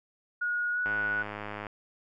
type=tone with pitch glide; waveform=sine; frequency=1446 to 1471.3 Hz; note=F#6 to F#6; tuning=-40 to -10 cents; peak=-27 dBFS; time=0.41-1.23 s; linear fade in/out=10 ms; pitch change=+30 cents; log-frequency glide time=0.72-0.8 s
type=click train; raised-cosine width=0.5 ms; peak=-22 dBFS; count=85; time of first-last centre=0.86-1.668 s; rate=104 Hz
effects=none